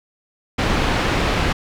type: low-pass noise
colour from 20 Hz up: pink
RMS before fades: -19 dBFS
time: 0.58-1.53 s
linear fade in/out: 10 ms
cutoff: 3400 Hz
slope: 12 dB/octave
effects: none